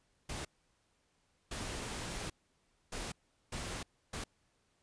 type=noise bursts at uneven times; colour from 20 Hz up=pink; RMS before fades=-41 dBFS; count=5; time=0.29-0.45 / 1.51-2.3 / 2.92-3.12 / 3.52-3.83 / 4.13-4.24 s; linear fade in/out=5 ms; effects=pink hiss -75 dBFS RMS until 4.82 s + resampled to 22050 Hz